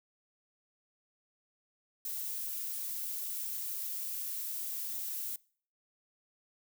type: noise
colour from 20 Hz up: violet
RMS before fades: -38 dBFS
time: 2.05-5.36 s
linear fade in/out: 2 ms
effects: noise-tail reverb RT60 0.5 s tail -24 dB re dry